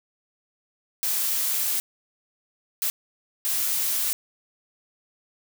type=noise bursts at uneven times; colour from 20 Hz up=blue; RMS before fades=-25 dBFS; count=3; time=1.03-1.8 / 2.82-2.9 / 3.45-4.13 s; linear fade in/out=0 ms; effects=none

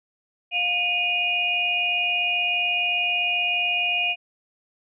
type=tone cluster; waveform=sine; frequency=705 / 2471 / 2846 Hz; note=F5 / D#7 / F7; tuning=+16 / -13 / +32 cents; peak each=-31 / -22 / -26 dBFS; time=0.51-4.16 s; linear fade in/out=50 ms; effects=none

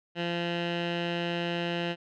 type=tone with low-pass filter; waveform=15% pulse; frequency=172 Hz; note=F3; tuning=26 cents flat; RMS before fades=-31 dBFS; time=0.15-1.96 s; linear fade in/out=50 ms; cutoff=3000 Hz; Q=3.1; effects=none

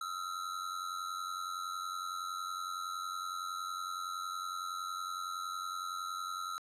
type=ring-modulated tone; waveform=square; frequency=1316 Hz; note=E6; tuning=3 cents flat; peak=-35 dBFS; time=0.01-6.58 s; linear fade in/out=0 ms; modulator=45.4 Hz; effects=low-pass 11000 Hz 12 dB/octave

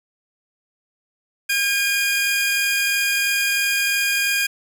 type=tone pair together; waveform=sawtooth; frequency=1613 / 2441 Hz; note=G6 / D#7; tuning=+49 / -34 cents; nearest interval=perfect fifth; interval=717 cents; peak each=-18 / -17 dBFS; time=1.49-4.47 s; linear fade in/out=10 ms; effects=7-bit

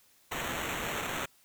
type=noise with sample-and-hold; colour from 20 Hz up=white; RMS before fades=-35 dBFS; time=0.31-1.26 s; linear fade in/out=10 ms; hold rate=4900 Hz; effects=white hiss -64 dBFS RMS until 1.44 s

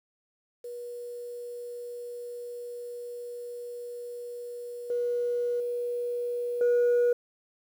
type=tone with level steps; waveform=sine; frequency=483.1 Hz; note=B4; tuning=38 cents flat; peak=-36 / -25 / -28 / -18 dBFS; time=0.64-7.13 s; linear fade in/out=5 ms; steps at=4.9 / 5.6 / 6.61 s; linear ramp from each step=2 ms; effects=tanh soft clip ceiling -19 dBFS + 9-bit

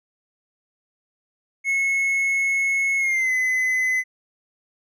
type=tone with pitch glide; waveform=triangle; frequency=2185 to 2027 Hz; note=C#7 to B6; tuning=-26 to +45 cents; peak=-17 dBFS; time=1.64-4.04 s; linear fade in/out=50 ms; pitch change=-129 cents; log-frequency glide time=2.98-3.32 s; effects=none

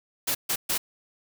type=noise bursts at uneven times; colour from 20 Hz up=white; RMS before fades=-26 dBFS; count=3; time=0.27-0.35 / 0.49-0.56 / 0.69-0.78 s; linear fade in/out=10 ms; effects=none

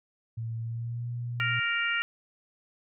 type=tone with pitch glide; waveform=sine; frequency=114 to 120.01 Hz; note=A#2 to B2; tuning=-38 to -49 cents; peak=-31 dBFS; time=0.37-1.6 s; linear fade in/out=10 ms; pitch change=+89 cents; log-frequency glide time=0.6-1.08 s
type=harmonic tone; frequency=466.2 Hz; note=A#4; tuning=in tune; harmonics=3 / 4 / 5 / 6; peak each=-30 / -31 / -32 / -33 dBFS; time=1.4-2.02 s; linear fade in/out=0 ms
effects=none

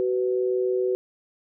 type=tone pair together; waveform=sine; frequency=376.1 / 497.3 Hz; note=F#4 / B4; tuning=+28 / +12 cents; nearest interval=perfect fourth; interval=484 cents; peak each=-22 / -27 dBFS; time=0-0.95 s; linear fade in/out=0 ms; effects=none

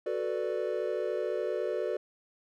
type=chord; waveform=triangle; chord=B minor seventh; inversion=second; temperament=equal; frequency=370 / 440 / 493.9 / 587.3 Hz; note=F#4 / A4 / B4 / D5; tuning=0 / 0 / 0 / 0 cents; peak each=-33 dBFS; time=0.06-1.97 s; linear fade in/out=5 ms; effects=none

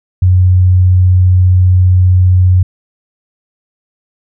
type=tone; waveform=sine; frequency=91.5 Hz; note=F#2; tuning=19 cents flat; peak=-4 dBFS; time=0.22-2.63 s; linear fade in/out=5 ms; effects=none

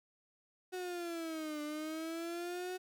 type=linear two-way sweep; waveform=35% pulse; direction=down then up; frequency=370 to 296.6 to 370 Hz; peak=-37 dBFS; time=0.72-2.78 s; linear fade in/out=20 ms; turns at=1.62 s; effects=none

